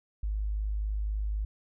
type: tone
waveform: sine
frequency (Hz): 51.91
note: G#1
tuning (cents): 0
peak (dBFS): -28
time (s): 0.23-1.45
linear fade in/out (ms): 5
effects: none